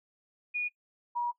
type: tone pair in turn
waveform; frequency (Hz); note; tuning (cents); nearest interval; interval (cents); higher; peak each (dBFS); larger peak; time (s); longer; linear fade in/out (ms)
sine; 2451 / 958.7; D#7 / A#5; -27 / +48; octave + major third; 1625; first; -28; neither; 0.54-0.69 / 1.15-1.32; second; 20
effects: noise-tail reverb RT60 0.1 s tail -21 dB re dry